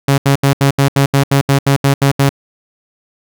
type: tone bursts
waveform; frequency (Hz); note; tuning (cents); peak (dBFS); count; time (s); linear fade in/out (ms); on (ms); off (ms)
sawtooth; 138.59; C#3; 0; -4; 13; 0.08-2.292; 5; 100; 76
effects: none